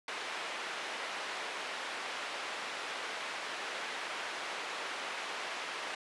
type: band-pass noise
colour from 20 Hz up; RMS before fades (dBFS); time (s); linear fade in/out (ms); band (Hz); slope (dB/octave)
white; -40; 0.08-5.95; 2; 450 to 2500; 12
effects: resampled to 24000 Hz